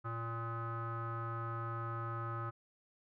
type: tone with low-pass filter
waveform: square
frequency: 115.3 Hz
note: A#2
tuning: 19 cents flat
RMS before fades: -40 dBFS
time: 0.04-2.51 s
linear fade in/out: 20 ms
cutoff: 1300 Hz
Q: 9.3
effects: none